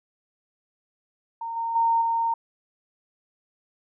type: tone with level steps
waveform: sine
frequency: 919 Hz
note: A#5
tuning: 25 cents flat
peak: -29 / -25 / -18 / -21 dBFS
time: 1.41-2.34 s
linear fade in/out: 5 ms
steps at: 1.56 / 1.75 / 2.01 s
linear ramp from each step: 10 ms
effects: none